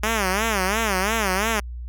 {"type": "tone with vibrato", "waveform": "5% pulse", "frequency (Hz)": 205, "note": "G#3", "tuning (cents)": -22, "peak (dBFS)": -9, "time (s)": [0.03, 1.6], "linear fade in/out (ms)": 5, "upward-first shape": "sine", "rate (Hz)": 2.9, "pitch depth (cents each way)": 190, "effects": ["added 60 Hz sine -30 dBFS peak until 1.88 s"]}